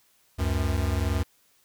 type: tone pair together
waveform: square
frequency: 71.4 / 93.07 Hz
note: D2 / F#2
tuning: -48 / +11 cents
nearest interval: perfect fourth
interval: 459 cents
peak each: -27 dBFS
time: 0.38-1.24 s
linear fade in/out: 20 ms
effects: white hiss -64 dBFS RMS until 1.64 s